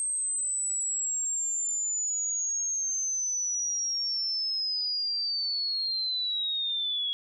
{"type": "linear sweep", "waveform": "sine", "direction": "down", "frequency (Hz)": [8380, 3322], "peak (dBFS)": -27, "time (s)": [0, 7.13], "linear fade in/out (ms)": 0, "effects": []}